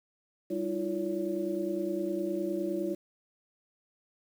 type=tone cluster; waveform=sine; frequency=196.9 / 316.4 / 346.2 / 566 Hz; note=G3 / D#4 / F4 / C#5; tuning=+8 / +29 / -15 / +36 cents; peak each=-38 / -35 / -32 / -37 dBFS; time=0.5-2.95 s; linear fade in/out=10 ms; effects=9-bit